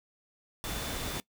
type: tone in noise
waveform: sine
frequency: 3519 Hz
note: A7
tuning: in tune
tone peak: -45 dBFS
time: 0.64-1.2 s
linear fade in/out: 0 ms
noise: pink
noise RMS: -36 dBFS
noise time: 0.64-1.2 s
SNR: -12 dB
effects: noise-tail reverb RT60 0.1 s tail -21 dB re dry